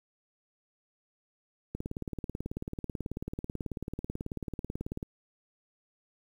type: click train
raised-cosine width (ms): 3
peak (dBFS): -22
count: 61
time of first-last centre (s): 1.75-5.029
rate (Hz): 18.3
effects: 9-bit